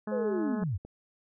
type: harmonic tone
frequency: 212 Hz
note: G#3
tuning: 36 cents sharp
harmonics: 1 / 2 / 3 / 4 / 5 / 6 / 7 / 8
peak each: -33 / -39 / -43 / -45 / -47 / -49 / -50 / -51 dBFS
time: 0.07-0.64 s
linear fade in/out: 5 ms
type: linear sweep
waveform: sine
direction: down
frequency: 534 to 78.1 Hz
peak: -28 dBFS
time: 0.11-0.78 s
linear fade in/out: 20 ms
type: clicks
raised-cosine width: 2 ms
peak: -31 dBFS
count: 2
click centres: 0.625 / 0.85 s
effects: none